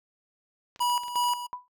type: clicks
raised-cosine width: 0.2 ms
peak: -29 dBFS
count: 9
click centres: 0.761 / 0.794 / 0.824 / 0.898 / 1.035 / 1.082 / 1.156 / 1.238 / 1.286 s
type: tone with tremolo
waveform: square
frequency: 973 Hz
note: B5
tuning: 26 cents flat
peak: -24 dBFS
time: 0.8-1.47 s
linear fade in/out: 10 ms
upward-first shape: square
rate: 2.8 Hz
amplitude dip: 70%
type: tone with exponential decay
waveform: sine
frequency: 990 Hz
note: B5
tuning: 4 cents sharp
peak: -29 dBFS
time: 1.53-1.68 s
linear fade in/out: 0 ms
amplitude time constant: 31 ms
effects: noise-tail reverb RT60 0.1 s tail -25 dB re dry